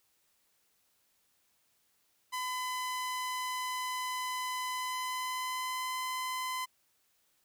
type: tone with pitch glide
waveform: sawtooth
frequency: 1010 to 1021.7 Hz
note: B5 to C6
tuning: +39 to -42 cents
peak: -30 dBFS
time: 2.32-6.66 s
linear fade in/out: 20 ms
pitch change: +19 cents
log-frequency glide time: 4.71-5.96 s
effects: white hiss -73 dBFS RMS until 7.44 s